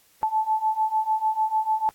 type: beating tone pair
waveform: sine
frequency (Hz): 868 / 874.7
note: A5 / A5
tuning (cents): -24 / -10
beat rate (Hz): 6.7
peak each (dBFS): -25 / -23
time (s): 0.23-1.89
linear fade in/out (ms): 0
effects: white hiss -59 dBFS RMS until 1.94 s + AAC 64 kbps